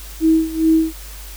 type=tone with tremolo; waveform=sine; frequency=321.1 Hz; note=E4; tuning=45 cents flat; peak=-9 dBFS; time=0.2-0.93 s; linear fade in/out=50 ms; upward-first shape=sine; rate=2.4 Hz; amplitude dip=85%; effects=added 50 Hz sine -33 dBFS peak until 1.36 s + white hiss -38 dBFS RMS until 1.36 s